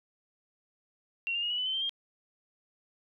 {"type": "tone with pitch steps", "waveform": "sine", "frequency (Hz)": [2743, 2805, 2869, 2935, 3002, 3070, 3140, 3212], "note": ["F7", "F7", "F7", "F#7", "F#7", "G7", "G7", "G7"], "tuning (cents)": [-32, 7, 46, -15, 24, -37, 2, 41], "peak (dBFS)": -29, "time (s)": [1.27, 1.894], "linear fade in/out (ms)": 0, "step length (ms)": 78, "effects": []}